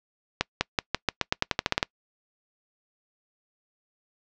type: accelerating click train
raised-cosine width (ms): 0.2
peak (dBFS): -4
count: 14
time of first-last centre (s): 0.41-1.829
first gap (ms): 200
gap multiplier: 0.89
effects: noise-tail reverb RT60 0.1 s tail -26 dB re dry + low-pass 5000 Hz 12 dB/octave